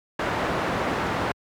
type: low-pass noise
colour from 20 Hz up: white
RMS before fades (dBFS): -26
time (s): 0.19-1.32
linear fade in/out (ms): 5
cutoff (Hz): 1200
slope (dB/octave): 12
effects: high-pass 60 Hz 12 dB/octave